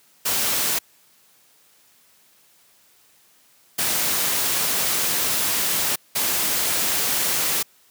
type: noise bursts at uneven times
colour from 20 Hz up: white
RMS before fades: -22 dBFS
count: 3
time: 0.25-0.79 / 3.78-5.96 / 6.15-7.63 s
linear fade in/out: 10 ms
effects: white hiss -57 dBFS RMS until 7.9 s + high-pass 100 Hz 12 dB/octave